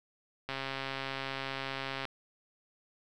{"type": "click train", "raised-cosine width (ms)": 0.3, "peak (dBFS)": -20, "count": 212, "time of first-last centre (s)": [0.49, 2.053], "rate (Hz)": 135, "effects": []}